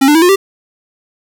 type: tone with pitch steps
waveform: square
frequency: 270.2 / 296.4 / 325.1 / 356.5 / 391.1 Hz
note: C#4 / D4 / E4 / F4 / G4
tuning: -44 / +16 / -24 / +36 / -4 cents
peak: -6 dBFS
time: 0.01-0.36 s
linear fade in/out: 10 ms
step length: 70 ms
effects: none